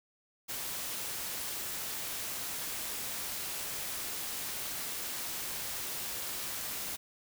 white noise, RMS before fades -38 dBFS, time 0.48-6.97 s, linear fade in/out 20 ms, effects none

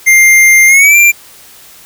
square tone with pitch glide, 2100 to 2371 Hz, C7 to D7, +6 to +16 cents, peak -3 dBFS, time 0.06-1.12 s, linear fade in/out 20 ms, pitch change +210 cents, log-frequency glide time 0.67-0.97 s, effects white hiss -37 dBFS RMS until 1.85 s

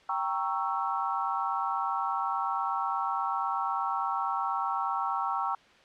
sine chord, G diminished seventh, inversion none, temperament equal with one note detuned, 784 / 932.3 / 1108.7 / 1326.1 Hz, G5 / Bb5 / Db6 / Fb6, 0 / 0 / 0 / +10 cents, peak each -33 dBFS, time 0.09-5.55 s, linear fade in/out 2 ms, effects white hiss -57 dBFS RMS until 5.84 s + low-pass 3000 Hz 12 dB/octave

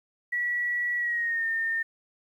sine tone with pitch glide, 1938 to 1818.7 Hz, B6 to A#6, -33 to -43 cents, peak -25 dBFS, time 0.32-1.83 s, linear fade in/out 10 ms, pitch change -110 cents, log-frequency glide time 0.97-1.46 s, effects 10-bit

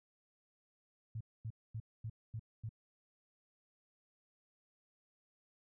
sine tone bursts, 111.2 Hz, A2, 19 cents sharp, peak -39 dBFS, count 6, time 1.15-2.692 s, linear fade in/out 5 ms, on 57 ms, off 240 ms, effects none

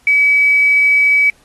sine tone with quantisation, 2283 Hz, D7, 50 cents flat, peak -8 dBFS, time 0.07-1.3 s, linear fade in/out 2 ms, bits 6, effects pink hiss -52 dBFS RMS until 1.44 s + AAC 32 kbps

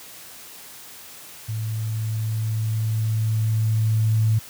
sine tone with level ramp, 110 Hz, A2, in tune, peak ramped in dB -24 to -15 dBFS, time 1.48-4.39 s, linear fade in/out 10 ms, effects white hiss -42 dBFS RMS until 4.49 s + high-pass 60 Hz 12 dB/octave

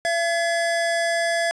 square tone pair together, 675.1 / 1700 Hz, E5 / G#6, +41 / +40 cents, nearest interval octave + major third, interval 1599 cents, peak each -22 / -26 dBFS, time 0.05-1.51 s, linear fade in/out 0 ms, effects resampled to 22050 Hz + 8-bit

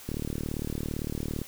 click train, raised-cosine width 3 ms, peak -19 dBFS, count 51, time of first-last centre 0.09-1.416 s, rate 37.7 Hz, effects white hiss -47 dBFS RMS until 1.47 s

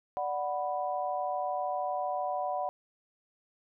sine chord, B minor, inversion first, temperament equal, 587.3 / 740 / 987.8 Hz, D5 / F#5 / B5, 0 / 0 / 0 cents, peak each -35 / -32 / -37 dBFS, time 0.17-2.69 s, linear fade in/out 0 ms, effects none

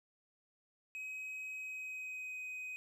triangle tone with pitch glide, 2536 to 2511 Hz, D#7 to D#7, +32 to +15 cents, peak -40 dBFS, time 0.95-2.76 s, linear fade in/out 0 ms, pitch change -17 cents, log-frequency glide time 1.54-2.4 s, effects none

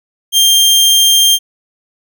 sawtooth tone, 3187 Hz, G7, 28 cents sharp, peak -3 dBFS, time 0.32-1.39 s, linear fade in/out 50 ms, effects none

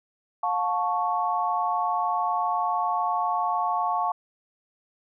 sine chord, F augmented, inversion none, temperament equal with one note detuned, 712.7 / 880 / 1108.7 Hz, F5 / A5 / C#6, +35 / 0 / 0 cents, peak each -27 dBFS, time 0.43-4.12 s, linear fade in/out 5 ms, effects none

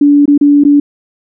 sine tone with dropouts, 288.4 Hz, D4, 31 cents flat, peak -3 dBFS, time 0.01-0.8 s, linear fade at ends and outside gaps 5 ms, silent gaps 0.257-0.278 / 0.378-0.411 / 0.638-0.649 s, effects none

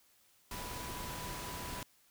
sine tone in noise, 987.8 Hz, B5, in tune, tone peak -47 dBFS, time 0.51-1.83 s, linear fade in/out 2 ms, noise pink, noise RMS -43 dBFS, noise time 0.51-1.83 s, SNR -7 dB, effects white hiss -68 dBFS RMS until 2.1 s

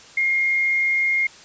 sine tone with frequency modulation, 2133 Hz, C7, 33 cents sharp, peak -17 dBFS, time 0.17-1.27 s, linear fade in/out 5 ms, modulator 84 Hz, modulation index 0.22, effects white hiss -45 dBFS RMS until 1.44 s + resampled to 16000 Hz

